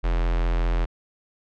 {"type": "tone with notch filter", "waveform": "square", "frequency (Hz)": 42.53, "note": "F1", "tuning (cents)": -45, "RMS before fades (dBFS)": -22, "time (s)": [0.03, 0.86], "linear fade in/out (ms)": 20, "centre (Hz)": 170, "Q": 0.89, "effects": ["low-pass 3000 Hz 12 dB/octave"]}